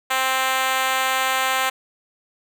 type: tone with high-pass filter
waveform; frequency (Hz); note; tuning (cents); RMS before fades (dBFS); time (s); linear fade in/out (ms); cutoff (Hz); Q
5% pulse; 262.1; C4; +3; -21; 0.1-1.7; 10; 740; 1.4
effects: none